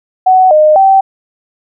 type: tone with pitch steps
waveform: sine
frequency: 747 / 613 / 774 Hz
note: F#5 / D#5 / G5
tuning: +16 / -26 / -22 cents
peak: -3 dBFS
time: 0.26-1.01 s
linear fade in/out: 10 ms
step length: 250 ms
effects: none